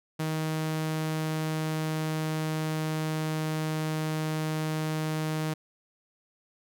sawtooth tone with pitch glide, 157.3 to 156.21 Hz, D#3 to D#3, +19 to +7 cents, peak -24 dBFS, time 0.19-5.54 s, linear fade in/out 10 ms, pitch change -12 cents, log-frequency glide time 0.49-4.2 s, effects none

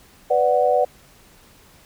sine chord, B minor, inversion none, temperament equal with one note detuned, 497.3 / 587.3 / 740 Hz, B4 / D5 / F#5, +12 / 0 / 0 cents, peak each -19 dBFS, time 0.3-0.85 s, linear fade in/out 10 ms, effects pink hiss -51 dBFS RMS until 1.85 s

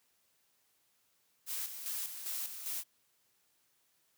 blue noise with tremolo, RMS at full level -38 dBFS, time 1.46-2.84 s, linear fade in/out 50 ms, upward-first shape square, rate 2.5 Hz, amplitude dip 55%, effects white hiss -74 dBFS RMS until 4.17 s + high-pass 60 Hz 12 dB/octave

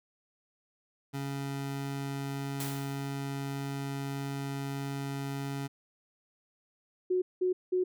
25% pulse tone, 138.59 Hz, C#3, in tune, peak -30 dBFS, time 1.13-5.68 s, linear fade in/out 20 ms
white noise with exponential decay, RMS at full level -37 dBFS, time 2.6-3.2 s, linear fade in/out 2 ms, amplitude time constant 130 ms
sine tone bursts, 366.5 Hz, F#4, 16 cents flat, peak -25 dBFS, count 3, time 7.1-7.84 s, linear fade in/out 10 ms, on 120 ms, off 190 ms
effects none

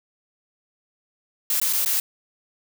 blue noise with dropouts, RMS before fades -22 dBFS, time 1.5-2 s, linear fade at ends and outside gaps 2 ms, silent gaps 1.6-1.615 / 1.728-1.732 / 1.848-1.859 s, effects none

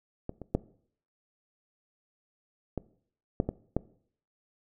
clicks, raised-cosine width 2 ms, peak -21 / -27 / -11 / -18 / -11 / -16 / -13 dBFS, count 7, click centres 0.294 / 0.417 / 0.55 / 2.777 / 3.401 / 3.49 / 3.766 s, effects noise-tail reverb RT60 0.6 s tail -20 dB re dry

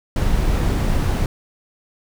brown noise, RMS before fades -18 dBFS, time 0.16-1.26 s, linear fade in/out 2 ms, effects none

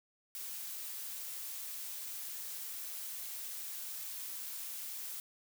blue noise, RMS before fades -43 dBFS, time 0.35-5.2 s, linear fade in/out 0 ms, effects none

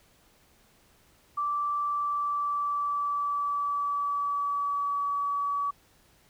sine tone with pitch glide, 1167 to 1140.3 Hz, D6 to C#6, -11 to +49 cents, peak -26 dBFS, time 1.37-5.71 s, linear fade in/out 10 ms, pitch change -40 cents, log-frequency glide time 1.76-5.04 s, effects pink hiss -62 dBFS RMS until 6.29 s

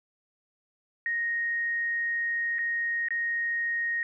sine tone with dropouts, 1867 Hz, A#6, 2 cents sharp, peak -26 dBFS, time 1.06-4.03 s, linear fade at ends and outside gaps 1 ms, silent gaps 2.585-2.59 / 3.085-3.106 s, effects none

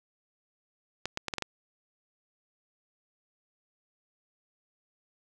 clicks, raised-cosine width 0.2 ms, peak -14 dBFS, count 6, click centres 1.056 / 1.174 / 1.283 / 1.338 / 1.383 / 1.423 s, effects none

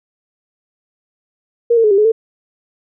sine tone with pitch steps, 470.9 / 455.5 / 424.3 / 393.8 / 424 / 448.1 Hz, A#4 / A#4 / G#4 / G4 / G#4 / A4, +18 / -40 / +37 / +8 / +36 / +32 cents, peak -8 dBFS, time 1.7-2.12 s, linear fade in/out 10 ms, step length 70 ms, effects none

